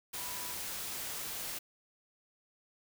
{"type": "tone in noise", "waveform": "sine", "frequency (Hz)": 984, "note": "B5", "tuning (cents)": -7, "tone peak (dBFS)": -49, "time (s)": [0.17, 0.54], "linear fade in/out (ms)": 10, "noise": "white", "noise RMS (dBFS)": -40, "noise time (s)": [0.13, 1.59], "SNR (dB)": -12, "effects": []}